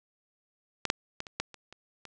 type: clicks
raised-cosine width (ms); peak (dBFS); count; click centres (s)
0.2; -12 / -6 / -18 / -26 / -12 / -28 / -29 / -27; 8; 0.853 / 0.901 / 1.204 / 1.268 / 1.4 / 1.543 / 1.726 / 2.053
effects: resampled to 22050 Hz + 8-bit